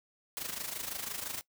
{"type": "noise with amplitude modulation", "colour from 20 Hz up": "white", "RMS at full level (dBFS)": -36, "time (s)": [0.37, 1.41], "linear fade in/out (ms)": 0, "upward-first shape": "sine", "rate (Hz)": 25.9, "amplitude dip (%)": 70, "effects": ["noise-tail reverb RT60 0.1 s tail -20 dB re dry"]}